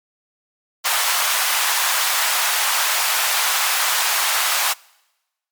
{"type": "high-pass noise", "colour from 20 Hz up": "pink", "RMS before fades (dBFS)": -19, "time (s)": [0.84, 4.74], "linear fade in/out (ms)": 20, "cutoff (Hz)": 830, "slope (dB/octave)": 24, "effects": ["noise-tail reverb RT60 1.0 s tail -25 dB re dry", "MP3 96 kbps"]}